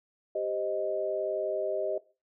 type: chord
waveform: sine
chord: C minor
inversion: second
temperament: equal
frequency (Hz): 392 / 523.3 / 622.3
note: G4 / C5 / Eb5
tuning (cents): 0 / 0 / 0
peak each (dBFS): -34 / -36 / -30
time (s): 0.35-1.98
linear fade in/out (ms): 5
effects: noise-tail reverb RT60 0.3 s tail -17 dB re dry